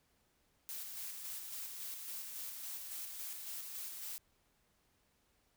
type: noise with tremolo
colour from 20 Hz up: blue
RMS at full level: -44 dBFS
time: 0.69-4.18 s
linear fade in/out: 0 ms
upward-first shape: square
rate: 3.6 Hz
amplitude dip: 30%
effects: pink hiss -75 dBFS RMS until 5.56 s